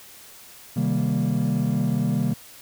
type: chord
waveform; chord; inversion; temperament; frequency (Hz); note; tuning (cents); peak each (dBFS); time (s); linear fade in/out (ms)
triangle; C minor seventh; none; equal; 130.81 / 155.56 / 196 / 233.1; C3 / Eb3 / G3 / Bb3; 0 / 0 / 0 / 0; -23; 0.76-2.34; 10
effects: tanh soft clip ceiling -13 dBFS + white hiss -46 dBFS RMS until 2.61 s